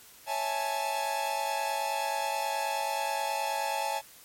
45% pulse chord, A major seventh, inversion first, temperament equal, 554.4 / 659.3 / 830.6 / 880 Hz, C#5 / E5 / G#5 / A5, 0 / 0 / 0 / 0 cents, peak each -38 / -38 / -33 / -32 dBFS, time 0.26-4.02 s, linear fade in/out 50 ms, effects white hiss -53 dBFS RMS until 4.24 s + MP3 64 kbps

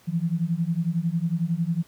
sine beating tone pair, 162.4 / 173.4 Hz, E3 / F3, -26 / -12 cents, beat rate 11 Hz, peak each -25 dBFS, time 0.07-1.83 s, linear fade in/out 20 ms, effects pink hiss -56 dBFS RMS until 1.87 s + high-pass 80 Hz 12 dB/octave

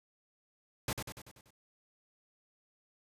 pink noise with echo, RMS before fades -34 dBFS, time 0.88-0.93 s, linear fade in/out 2 ms, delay 96 ms, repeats 6, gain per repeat -5 dB, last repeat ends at 1.506 s, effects resampled to 32000 Hz

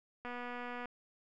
click train, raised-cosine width 0.5 ms, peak -29 dBFS, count 149, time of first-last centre 0.25-0.857 s, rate 244 Hz, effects none

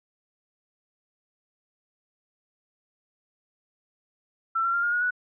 sine tone with pitch steps, 1340 / 1365.8 / 1392.1 / 1418.9 / 1446.2 / 1474 Hz, E6 / F6 / F6 / F6 / F#6 / F#6, +28 / -39 / -6 / +27 / -40 / -7 cents, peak -22 dBFS, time 4.55-5.108 s, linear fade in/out 10 ms, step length 93 ms, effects none

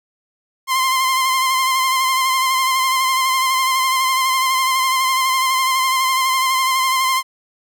sawtooth tone with vibrato, 1046.5 Hz, C6, in tune, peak -11 dBFS, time 0.67-7.23 s, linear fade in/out 50 ms, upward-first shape sine, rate 12 Hz, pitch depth 32 cents each way, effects none

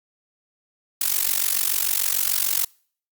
blue noise with amplitude modulation, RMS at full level -18 dBFS, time 1.01-2.65 s, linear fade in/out 5 ms, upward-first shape sine, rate 46.8 Hz, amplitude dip 85%, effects noise-tail reverb RT60 0.5 s tail -26 dB re dry + Opus 48 kbps

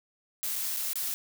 blue noise with dropouts, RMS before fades -32 dBFS, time 0.43-1.14 s, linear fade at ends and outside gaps 0 ms, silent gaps 0.557-0.561 / 0.764-0.769 / 0.932-0.956 s, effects none

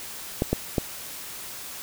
clicks, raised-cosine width 2 ms, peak -8 dBFS, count 3, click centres 0.421 / 0.53 / 0.782 s, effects white hiss -38 dBFS RMS until 1.82 s

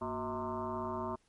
sine tone with frequency modulation, 641 Hz, E5, 49 cents flat, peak -34 dBFS, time 0.01-1.16 s, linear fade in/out 10 ms, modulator 136 Hz, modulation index 3.7, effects pink hiss -72 dBFS RMS until 1.28 s + MP3 48 kbps

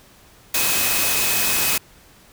sine tone in noise, 2540 Hz, D#7, 35 cents sharp, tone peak -27 dBFS, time 0.54-1.78 s, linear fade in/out 5 ms, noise white, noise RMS -20 dBFS, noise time 0.54-1.78 s, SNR -10 dB, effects pink hiss -50 dBFS RMS until 2.32 s

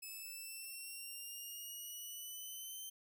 5% pulse exponential sweep, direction up, 2589 to 3106 Hz, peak -38 dBFS, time 0.02-2.9 s, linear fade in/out 10 ms, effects none

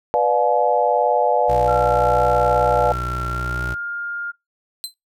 sine chord, B diminished seventh, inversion none, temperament just, 493.9 / 592.7 / 711.2 / 853.4 Hz, B4 / D5 / F5 / Ab5, 0 / +16 / +31 / +47 cents, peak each -20 dBFS, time 0.14-2.92 s, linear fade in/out 0 ms
25% pulse tone with vibrato, 61.1 Hz, B1, 18 cents flat, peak -21 dBFS, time 1.48-3.75 s, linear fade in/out 20 ms, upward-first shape triangle, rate 4.3 Hz, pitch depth 16 cents each way
sine tone with pitch glide, 1363 to 1408.6 Hz, F6 to F6, -43 to +14 cents, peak -24 dBFS, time 1.67-4.32 s, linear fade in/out 20 ms, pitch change +57 cents, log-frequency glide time 3.24-3.65 s
sawtooth tone with exponential decay, 4080 Hz, C8, 44 cents flat, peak -19 dBFS, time 4.84-4.94 s, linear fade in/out 0 ms, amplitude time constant 21 ms
effects noise-tail reverb RT60 0.2 s tail -23 dB re dry

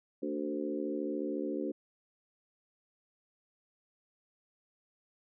harmonic tone with a mistuned harmonic, 74 Hz, D2, 14 cents sharp, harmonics 3 / 4 / 5 / 6 / 7, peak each -41 / -36 / -38 / -42 / -41 dBFS, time 0.22-1.72 s, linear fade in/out 10 ms, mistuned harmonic 4, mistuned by -30 cents, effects none

